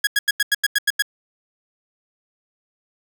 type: tone bursts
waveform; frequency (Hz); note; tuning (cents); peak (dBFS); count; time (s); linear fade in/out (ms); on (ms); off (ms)
sawtooth; 1661.2; G#6; 0; -11; 9; 0.04-1.023; 5; 31; 88
effects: none